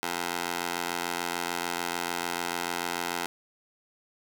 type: tone with high-pass filter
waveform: 15% pulse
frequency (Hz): 86.8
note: F2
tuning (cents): -10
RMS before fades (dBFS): -32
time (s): 0.03-3.26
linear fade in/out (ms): 0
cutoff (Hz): 600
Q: 0.64
effects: none